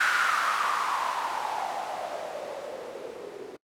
violet noise with low-pass filter sweep, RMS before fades -30 dBFS, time 0-3.57 s, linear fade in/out 10 ms, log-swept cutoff 1500 to 380 Hz, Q 5.7, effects noise-tail reverb RT60 0.1 s tail -23 dB re dry

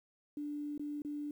sine tone with dropouts, 293.7 Hz, D4, in tune, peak -37 dBFS, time 0.37-1.31 s, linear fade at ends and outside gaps 2 ms, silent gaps 0.778-0.795 / 1.02-1.048 s, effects 11-bit

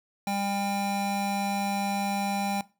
square tone pair together, 199.75 / 799 Hz, G3 / G5, +33 / +33 cents, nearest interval 2 octaves, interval 2400 cents, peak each -31 / -30 dBFS, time 0.27-2.61 s, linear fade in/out 2 ms, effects noise-tail reverb RT60 0.3 s tail -19 dB re dry

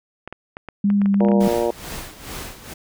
clicks, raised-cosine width 0.5 ms, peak -18 dBFS, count 12, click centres 0.276 / 0.326 / 0.569 / 0.687 / 0.902 / 1.017 / 1.059 / 1.143 / 1.205 / 1.249 / 1.286 / 1.317 s
sine tone with vibrato, 200.6 Hz, G3, 40 cents sharp, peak -14 dBFS, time 0.84-1.48 s, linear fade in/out 5 ms, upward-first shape triangle, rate 2.8 Hz, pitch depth 22 cents each way
harmonic tone, 117.4 Hz, A#2, 13 cents sharp, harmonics 2 / 3 / 4 / 5 / 6 / 7 / 8, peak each -32 / -23 / -22 / -23 / -29 / -33 / -31 dBFS, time 1.2-1.71 s, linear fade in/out 5 ms
pink noise with tremolo, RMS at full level -31 dBFS, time 1.4-2.74 s, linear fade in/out 10 ms, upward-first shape sine, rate 2.3 Hz, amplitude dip 75%
effects none

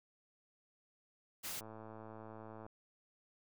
white noise, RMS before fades -43 dBFS, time 1.43-1.61 s, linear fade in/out 20 ms
click train, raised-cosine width 1 ms, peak -37 dBFS, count 117, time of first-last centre 1.61-2.665 s, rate 110 Hz
effects none

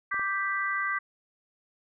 sine chord, G major, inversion second, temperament equal, 1174.7 / 1568 / 1975.5 Hz, D6 / G6 / B6, 0 / 0 / 0 cents, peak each -31 dBFS, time 0.11-0.99 s, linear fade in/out 10 ms
clicks, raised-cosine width 1 ms, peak -31 / -29 dBFS, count 2, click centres 0.143 / 0.195 s
effects none

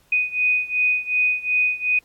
sine beating tone pair, 2489 / 2491.7 Hz, D#7 / D#7, 0 / +2 cents, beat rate 2.7 Hz, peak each -20 / -22 dBFS, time 0.12-1.99 s, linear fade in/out 5 ms, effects pink hiss -59 dBFS RMS until 2.04 s + AAC 64 kbps

